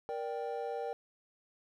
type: chord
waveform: triangle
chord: G minor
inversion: first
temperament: just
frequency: 470.4 / 588 / 784 Hz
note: Bb4 / D5 / G5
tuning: +16 / +2 / 0 cents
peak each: -36 / -40 / -38 dBFS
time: 0.09-0.93 s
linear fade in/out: 0 ms
effects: none